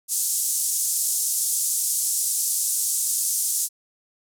pink band-pass noise, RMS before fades -24 dBFS, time 0.08-3.69 s, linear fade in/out 50 ms, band 6800 to 12000 Hz, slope 24 dB/octave, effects none

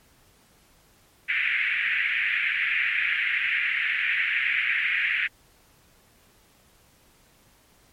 white band-pass noise, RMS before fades -25 dBFS, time 1.28-5.28 s, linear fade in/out 20 ms, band 1700 to 2500 Hz, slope 48 dB/octave, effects pink hiss -59 dBFS RMS until 7.92 s + MP3 64 kbps

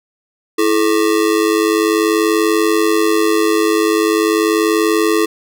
square ring-modulated tone, 380 Hz, F#4, 46 cents sharp, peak -9 dBFS, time 0.58-5.26 s, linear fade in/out 10 ms, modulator 50.2 Hz, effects none

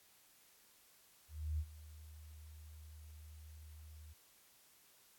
sine tone with ADSR envelope, 76.9 Hz, D#2, 20 cents flat, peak -34 dBFS, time 1.28-4.14 s, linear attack 310 ms, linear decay 58 ms, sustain -18 dB, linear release 19 ms, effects white hiss -67 dBFS RMS until 5.18 s + AAC 64 kbps

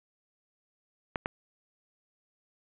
clicks, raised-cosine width 0.5 ms, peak -15 dBFS, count 2, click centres 1.158 / 1.259 s, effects resampled to 8000 Hz + 8-bit

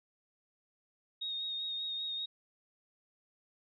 sine tone with vibrato, 3729 Hz, A#7, in tune, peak -35 dBFS, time 1.21-2.26 s, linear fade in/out 10 ms, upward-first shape sine, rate 5.1 Hz, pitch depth 22 cents each way, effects none

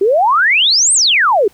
sine exponential two-way sweep, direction up then down, 371 to 8870 to 371 Hz, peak -8 dBFS, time 0.01-1.48 s, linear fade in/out 5 ms, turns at 0.93 s, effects pink hiss -49 dBFS RMS until 1.53 s

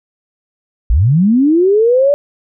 sine linear sweep, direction up, 46.33 to 585 Hz, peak -7 dBFS, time 0.9-2.14 s, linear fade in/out 0 ms, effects none

